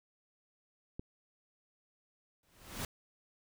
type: click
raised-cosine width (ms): 3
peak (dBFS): -28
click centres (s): 0.995
type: noise with exponential growth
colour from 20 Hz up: pink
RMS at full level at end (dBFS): -36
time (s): 2.43-2.85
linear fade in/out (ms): 2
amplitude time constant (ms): 90
effects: none